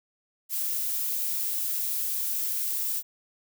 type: noise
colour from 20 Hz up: violet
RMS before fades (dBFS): -29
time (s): 0.49-3.03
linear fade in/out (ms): 50
effects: none